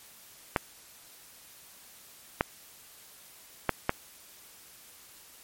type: clicks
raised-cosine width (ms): 0.5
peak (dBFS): -8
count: 4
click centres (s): 0.562 / 2.409 / 3.693 / 3.894
effects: white hiss -53 dBFS RMS until 5.43 s + MP3 64 kbps